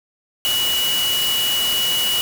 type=tone in noise; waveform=sine; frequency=2930 Hz; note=F#7; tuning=18 cents flat; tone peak=-18 dBFS; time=0.45-2.21 s; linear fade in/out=0 ms; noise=white; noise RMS=-24 dBFS; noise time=0.45-2.21 s; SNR=+3 dB; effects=none